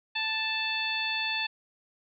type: harmonic tone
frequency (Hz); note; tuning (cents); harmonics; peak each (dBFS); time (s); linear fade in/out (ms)
880; A5; 0; 1 / 2 / 3 / 4 / 5; -37 / -35 / -31 / -34 / -37; 0.15-1.47; 10
effects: none